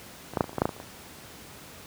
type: clicks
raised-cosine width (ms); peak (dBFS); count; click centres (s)
1; -24 / -10 / -6 / -21 / -25 / -29 / -13 / -6 / -9 / -19 / -30 / -25; 12; 0.336 / 0.372 / 0.408 / 0.442 / 0.494 / 0.531 / 0.583 / 0.619 / 0.655 / 0.692 / 0.765 / 0.801
effects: pink hiss -46 dBFS RMS until 1.86 s + high-pass 80 Hz 12 dB/octave